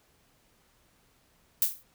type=noise with exponential decay; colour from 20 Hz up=violet; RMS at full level=-21 dBFS; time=1.62-1.83 s; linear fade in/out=1 ms; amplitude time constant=44 ms; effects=pink hiss -66 dBFS RMS until 1.94 s